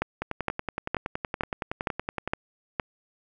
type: two click trains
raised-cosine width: 0.5 ms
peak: -14 / -10 dBFS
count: 23 / 7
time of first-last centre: 0.22-2.276 / 0.02-2.798 s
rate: 10.7 / 2.16 Hz
effects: none